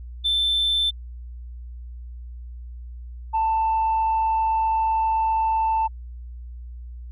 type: tone pair in turn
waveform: sine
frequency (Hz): 3541 / 887.7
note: A7 / A5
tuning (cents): +10 / +15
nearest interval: 2 octaves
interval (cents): 2395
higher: first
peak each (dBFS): -17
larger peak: neither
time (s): 0.24-0.91 / 3.33-5.88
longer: second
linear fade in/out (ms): 20
effects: tanh soft clip ceiling -16 dBFS + added 60 Hz sine -34 dBFS peak until 7.11 s